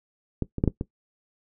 clicks, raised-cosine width 3 ms, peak -12 / -17 / -7 / -7 / -15 dBFS, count 5, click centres 0.423 / 0.583 / 0.639 / 0.677 / 0.811 s, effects noise-tail reverb RT60 0.1 s tail -17 dB re dry

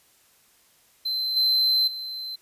triangle tone with level steps, 4083 Hz, C8, 43 cents flat, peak -23 / -17 / -30 dBFS, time 1.05-2.36 s, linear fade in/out 10 ms, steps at 1.36 / 1.87 s, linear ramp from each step 10 ms, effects white hiss -60 dBFS RMS until 2.41 s + resampled to 32000 Hz

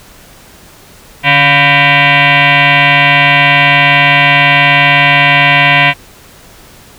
sine tone with frequency modulation, 146.83 Hz, D3, in tune, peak -4 dBFS, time 1.23-5.94 s, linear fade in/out 50 ms, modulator 427 Hz, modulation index 6.6, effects pink hiss -38 dBFS RMS until 6.98 s

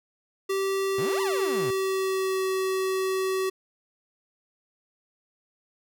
square tone with pitch glide, 388.4 to 379.3 Hz, G4 to F#4, -16 to +43 cents, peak -25 dBFS, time 0.49-3.5 s, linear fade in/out 10 ms, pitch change -41 cents, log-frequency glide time 1.07-2.44 s
sawtooth exponential two-way sweep, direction up then down, 110 to 1046.5 to 110 Hz, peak -28 dBFS, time 0.98-1.71 s, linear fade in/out 5 ms, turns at 1.21 s
effects none

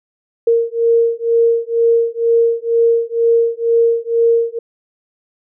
sine beating tone pair, 462.2 / 464.3 Hz, A#4 / A#4, -15 / -7 cents, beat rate 2.1 Hz, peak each -14 dBFS, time 0.47-4.59 s, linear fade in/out 5 ms, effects none

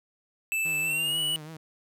square tone with pitch glide, 2637 to 2943 Hz, E7 to F#7, 0 to -10 cents, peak -26 dBFS, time 0.52-1.36 s, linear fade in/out 0 ms, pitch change +190 cents, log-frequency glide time 0.84-1.19 s
sawtooth tone with vibrato, 156.4 Hz, D#3, 9 cents sharp, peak -36 dBFS, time 0.65-1.57 s, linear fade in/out 5 ms, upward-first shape triangle, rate 6.1 Hz, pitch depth 84 cents each way
effects none

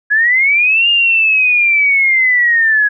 sine linear two-way sweep, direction up then down, 1661.2 to 2835 to 1661.2 Hz, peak -8 dBFS, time 0.1-2.89 s, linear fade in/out 20 ms, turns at 0.89 s, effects none

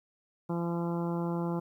harmonic tone, 170.7 Hz, F3, 39 cents flat, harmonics 1 / 2 / 3 / 4 / 5 / 6 / 7 / 8, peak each -31 / -35 / -40 / -45 / -42 / -44 / -50 / -50 dBFS, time 0.49-1.6 s, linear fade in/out 10 ms, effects 11-bit

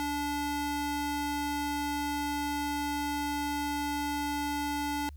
square ring-modulated tone, 579 Hz, D5, 25 cents flat, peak -28 dBFS, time 0-5.09 s, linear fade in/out 0 ms, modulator 288 Hz, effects added 72 Hz sine -43 dBFS peak until 5.16 s + white hiss -72 dBFS RMS until 5.16 s

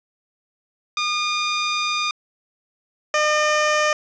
15% pulse tone pair in turn, 1216 / 605.4 Hz, D#6 / D#5, -40 / -48 cents, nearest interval octave, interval 1208 cents, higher first, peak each -14 / -10 dBFS, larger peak second, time 0.97-2.11 / 3.14-3.93 s, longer first, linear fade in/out 2 ms, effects resampled to 16000 Hz + 7-bit

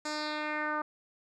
10% pulse tone with low-pass filter sweep, 302.9 Hz, D#4, 46 cents flat, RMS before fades -34 dBFS, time 0.05-0.82 s, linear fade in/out 5 ms, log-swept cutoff 6800 to 1200 Hz, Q 2.7, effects none

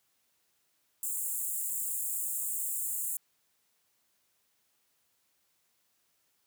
pink high-pass noise, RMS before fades -34 dBFS, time 1.03-3.17 s, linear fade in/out 2 ms, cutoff 7200 Hz, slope 96 dB/octave, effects white hiss -74 dBFS RMS until 6.46 s + high-pass 60 Hz 12 dB/octave

